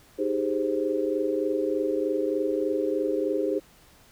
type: chord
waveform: sine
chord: Ab major seventh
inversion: second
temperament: equal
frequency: 311.1 / 392 / 415.3 / 523.3 Hz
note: Eb4 / G4 / Ab4 / C5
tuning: 0 / 0 / 0 / 0 cents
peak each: -29 dBFS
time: 0.18-3.6 s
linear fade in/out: 20 ms
effects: pink hiss -56 dBFS RMS until 4.11 s